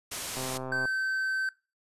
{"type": "low-pass noise", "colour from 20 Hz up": "white", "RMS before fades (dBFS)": -37, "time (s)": [0.11, 0.58], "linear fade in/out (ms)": 10, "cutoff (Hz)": 11000, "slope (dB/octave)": 24}
{"type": "click train", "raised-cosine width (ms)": 1, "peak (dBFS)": -23, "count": 64, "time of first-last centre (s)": [0.37, 0.855], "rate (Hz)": 130}
{"type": "tone", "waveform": "triangle", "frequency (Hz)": 1543, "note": "G6", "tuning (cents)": -28, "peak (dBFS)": -25, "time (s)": [0.72, 1.49], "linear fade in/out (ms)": 2}
{"effects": ["noise-tail reverb RT60 0.3 s tail -22 dB re dry", "resampled to 32000 Hz"]}